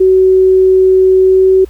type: tone with pitch glide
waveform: sine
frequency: 375.9 to 378.3 Hz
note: F#4 to F#4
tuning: +27 to +38 cents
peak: -4 dBFS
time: 0-1.65 s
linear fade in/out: 10 ms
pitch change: +11 cents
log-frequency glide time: 1.19-1.5 s
effects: added 60 Hz sine -31 dBFS peak until 1.69 s + pink hiss -46 dBFS RMS until 1.69 s